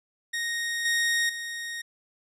sawtooth tone with level steps, 1864.7 Hz, A#6, in tune, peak -24 / -19 / -29 dBFS, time 0.33-1.82 s, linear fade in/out 10 ms, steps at 0.85 / 1.29 s, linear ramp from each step 5 ms, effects low-pass 11000 Hz 12 dB/octave

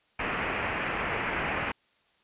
white low-pass noise, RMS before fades -31 dBFS, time 0.19-1.72 s, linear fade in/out 5 ms, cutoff 2600 Hz, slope 48 dB/octave, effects white hiss -67 dBFS RMS until 2.23 s + resampled to 8000 Hz

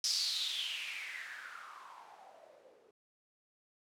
violet noise with low-pass filter sweep, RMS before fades -41 dBFS, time 0.04-2.91 s, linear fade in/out 2 ms, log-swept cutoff 5300 to 420 Hz, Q 6.3, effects none

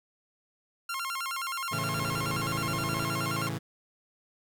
sawtooth tone with vibrato, 1215 Hz, D#6, 42 cents flat, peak -28 dBFS, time 0.89-3.49 s, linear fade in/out 5 ms, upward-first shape square, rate 9.5 Hz, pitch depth 220 cents each way
sawtooth chord, A major, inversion none, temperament equal, 110 / 138.59 / 164.81 Hz, A2 / C#3 / E3, 0 / 0 / 0 cents, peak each -32 dBFS, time 1.71-3.59 s, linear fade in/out 20 ms
click train, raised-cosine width 2 ms, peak -28 dBFS, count 35, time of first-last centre 1.96-3.026 s, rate 31.9 Hz
effects none

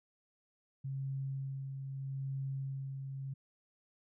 sine tone with tremolo, 135.6 Hz, C#3, 38 cents flat, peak -35 dBFS, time 0.84-3.34 s, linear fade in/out 10 ms, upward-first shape sine, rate 0.79 Hz, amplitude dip 40%, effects none

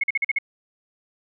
sine tone bursts, 2178 Hz, C#7, 31 cents flat, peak -18 dBFS, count 6, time 0.01-0.386 s, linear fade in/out 5 ms, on 26 ms, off 44 ms, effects none

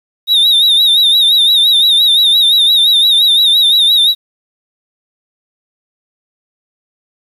triangle tone with vibrato, 3729 Hz, A#7, in tune, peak -5 dBFS, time 0.27-4.15 s, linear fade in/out 50 ms, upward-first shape sine, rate 5.8 Hz, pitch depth 86 cents each way, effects 7-bit

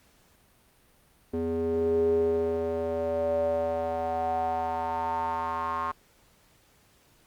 square tone with band-pass filter sweep, 82.41 Hz, E2, in tune, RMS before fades -28 dBFS, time 1.33-5.92 s, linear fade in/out 10 ms, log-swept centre 340 to 1100 Hz, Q 7.1, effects pink hiss -62 dBFS RMS until 7.26 s + Opus 48 kbps

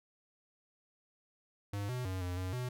square tone with pitch steps, 101.3 / 125.5 / 93.5 / 89.6 / 92.3 / 125.1 Hz, G#2 / B2 / F#2 / F2 / F#2 / B2, -43 / +28 / +19 / +45 / -4 / +23 cents, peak -36 dBFS, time 1.73-2.69 s, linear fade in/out 5 ms, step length 160 ms, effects none

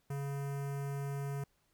square tone with notch filter, 140 Hz, C#3, 18 cents sharp, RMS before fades -38 dBFS, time 0.1-1.44 s, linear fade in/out 5 ms, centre 3800 Hz, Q 0.67, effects pink hiss -75 dBFS RMS until 1.73 s

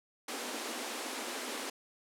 pink high-pass noise, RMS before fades -39 dBFS, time 0.28-1.7 s, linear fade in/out 5 ms, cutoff 230 Hz, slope 96 dB/octave, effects low-pass 11000 Hz 12 dB/octave

